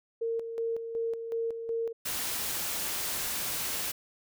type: tone with tremolo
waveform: sine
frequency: 458.3 Hz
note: A#4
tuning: 29 cents flat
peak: -28 dBFS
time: 0.21-1.93 s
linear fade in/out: 10 ms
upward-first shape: square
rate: 2.7 Hz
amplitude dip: 55%
type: noise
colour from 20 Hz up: white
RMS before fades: -33 dBFS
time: 2.05-3.92 s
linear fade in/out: 10 ms
effects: none